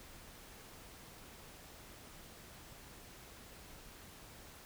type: silence
effects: pink hiss -55 dBFS RMS until 4.65 s